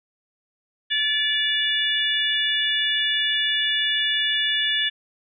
harmonic tone, 579 Hz, D5, 25 cents flat, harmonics 3 / 4 / 5 / 6, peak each -25 / -33 / -25 / -23 dBFS, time 0.9-4.9 s, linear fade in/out 20 ms, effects none

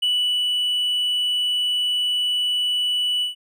triangle tone with ADSR envelope, 2960 Hz, F#7, in tune, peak -15 dBFS, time 0.02-3.35 s, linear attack 11 ms, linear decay 410 ms, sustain -2 dB, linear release 130 ms, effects tanh soft clip ceiling -12 dBFS

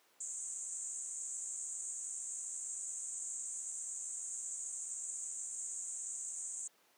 white band-pass noise, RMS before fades -43 dBFS, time 0.2-6.68 s, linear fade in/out 10 ms, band 6700 to 8400 Hz, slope 96 dB/octave, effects pink hiss -69 dBFS RMS until 6.97 s + high-pass 400 Hz 12 dB/octave

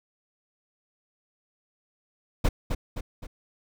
brown noise with echo, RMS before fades -19 dBFS, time 2.44-2.49 s, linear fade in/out 10 ms, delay 260 ms, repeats 3, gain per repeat -6 dB, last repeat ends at 3.27 s, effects none

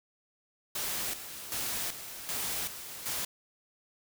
white noise with tremolo, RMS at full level -34 dBFS, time 0.75-3.25 s, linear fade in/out 5 ms, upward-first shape square, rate 1.3 Hz, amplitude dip 65%, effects none

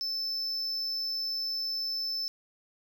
triangle tone, 5274 Hz, E8, in tune, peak -29 dBFS, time 0.01-2.28 s, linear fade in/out 0 ms, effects none

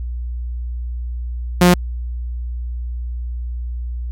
sawtooth tone, 177.8 Hz, F3, 31 cents sharp, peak -4 dBFS, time 1.61-1.74 s, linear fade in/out 5 ms, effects added 60 Hz sine -22 dBFS peak until 4.11 s + AAC 64 kbps

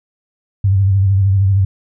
sine tone with vibrato, 97.4 Hz, G2, 11 cents flat, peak -9 dBFS, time 0.64-1.65 s, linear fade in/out 5 ms, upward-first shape sine, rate 13 Hz, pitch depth 57 cents each way, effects none

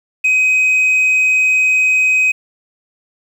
sine tone, 2521 Hz, D#7, 22 cents sharp, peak -7 dBFS, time 0.24-2.32 s, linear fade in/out 10 ms, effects tanh soft clip ceiling -9 dBFS + 7-bit

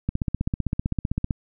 click train, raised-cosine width 5 ms, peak -11 dBFS, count 20, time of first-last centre 0.09-1.308 s, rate 15.6 Hz, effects none

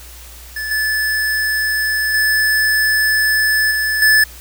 square tone with level steps, 1736 Hz, A6, 24 cents flat, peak -22 / -16 / -13 / -16 / -9 dBFS, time 0.56-4.24 s, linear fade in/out 5 ms, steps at 0.71 / 2.14 / 3.71 / 4.02 s, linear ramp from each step 2 ms, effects added 60 Hz sine -37 dBFS peak until 4.4 s + white hiss -39 dBFS RMS until 4.4 s

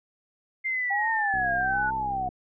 sine exponential sweep, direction down, 2105 to 1458 Hz, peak -25 dBFS, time 0.64-1.91 s, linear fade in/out 20 ms
sine tone with vibrato, 787 Hz, G5, 7 cents sharp, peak -26 dBFS, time 0.9-2.29 s, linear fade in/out 10 ms, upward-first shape triangle, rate 1.2 Hz, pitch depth 230 cents each way
click train, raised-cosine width 3 ms, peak -28 dBFS, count 63, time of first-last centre 1.34-2.289 s, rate 65.3 Hz
effects none

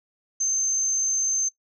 sine tone, 6272 Hz, G8, in tune, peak -21 dBFS, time 0.4-1.49 s, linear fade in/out 10 ms, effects noise-tail reverb RT60 0.1 s tail -17 dB re dry

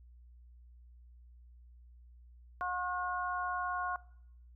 harmonic tone, 360.5 Hz, F#4, 45 cents flat, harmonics 2 / 3 / 4, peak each -38 / -36 / -39 dBFS, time 2.61-3.96 s, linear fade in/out 0 ms, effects noise-tail reverb RT60 0.7 s tail -21 dB re dry + added 60 Hz sine -54 dBFS peak until 4.55 s

